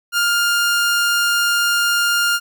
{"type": "tone", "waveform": "sawtooth", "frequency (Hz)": 1406, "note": "F6", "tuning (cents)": 11, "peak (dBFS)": -11, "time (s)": [0.12, 2.4], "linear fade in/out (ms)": 50, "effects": []}